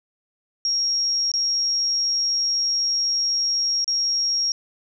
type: tone with dropouts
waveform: sine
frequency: 5588 Hz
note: F8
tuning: in tune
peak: -19 dBFS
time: 0.65-4.52 s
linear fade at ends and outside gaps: 1 ms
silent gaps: 1.317-1.338 / 3.844-3.878 s
effects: none